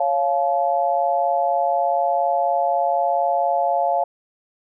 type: chord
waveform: sine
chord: Db augmented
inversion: none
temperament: equal with one note detuned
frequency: 554.4 / 698.5 / 859.4 Hz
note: Db5 / F5 / A5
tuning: 0 / 0 / -41 cents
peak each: -23 / -19 / -23 dBFS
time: 0-4.04 s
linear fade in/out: 5 ms
effects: none